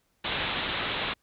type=low-pass noise; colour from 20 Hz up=white; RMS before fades=-31 dBFS; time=0.24-1.14 s; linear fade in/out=10 ms; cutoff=3900 Hz; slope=96 dB/octave; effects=pink hiss -72 dBFS RMS until 1.22 s